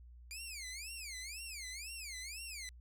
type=tone with vibrato; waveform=15% pulse; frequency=2349 Hz; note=D7; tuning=in tune; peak=-37 dBFS; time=0.31-2.69 s; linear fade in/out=0 ms; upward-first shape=sine; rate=2 Hz; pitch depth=280 cents each way; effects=added 60 Hz sine -53 dBFS peak until 2.8 s